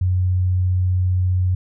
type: tone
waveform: sine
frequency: 91.5 Hz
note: F#2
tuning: 19 cents flat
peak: -15 dBFS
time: 0.01-1.55 s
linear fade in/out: 5 ms
effects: none